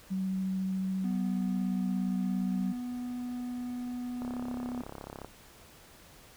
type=tone with vibrato; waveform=sine; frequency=189.3 Hz; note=F#3; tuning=40 cents sharp; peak=-29 dBFS; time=0.1-2.73 s; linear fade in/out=20 ms; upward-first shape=sine; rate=14 Hz; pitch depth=8 cents each way
type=tone; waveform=triangle; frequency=246.5 Hz; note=B3; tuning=3 cents flat; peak=-32 dBFS; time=1.04-4.82 s; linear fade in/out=5 ms
type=click train; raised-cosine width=1 ms; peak=-27 dBFS; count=36; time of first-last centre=4.22-5.246 s; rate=34.1 Hz
effects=pink hiss -55 dBFS RMS until 6.36 s